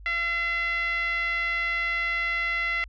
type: tone with band-pass filter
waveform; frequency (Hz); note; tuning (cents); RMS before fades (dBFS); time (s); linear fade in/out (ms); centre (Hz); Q
10% pulse; 680; F5; -46; -27; 0.06-2.84; 0; 1900; 4.4
effects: added 50 Hz sine -42 dBFS peak until 2.88 s + resampled to 16000 Hz